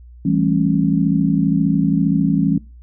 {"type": "chord", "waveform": "sine", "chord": "A dominant seventh", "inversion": "second", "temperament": "just", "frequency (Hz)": [165, 198, 220, 275], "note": ["E3", "G3", "A3", "C#4"], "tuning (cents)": [2, 18, 0, -14], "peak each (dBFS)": [-18, -19, -23, -18], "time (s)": [0.25, 2.58], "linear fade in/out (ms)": 5, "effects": ["noise-tail reverb RT60 0.3 s tail -23 dB re dry", "added 60 Hz sine -38 dBFS peak until 2.82 s"]}